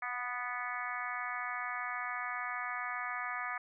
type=harmonic tone with a mistuned harmonic; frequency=246.8 Hz; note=B3; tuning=1 cent flat; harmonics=3 / 4 / 5 / 6 / 7 / 8 / 9; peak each=-44 / -45 / -40 / -47 / -42 / -44 / -44 dBFS; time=0.02-3.58 s; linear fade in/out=5 ms; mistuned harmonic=3; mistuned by=-16 cents; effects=none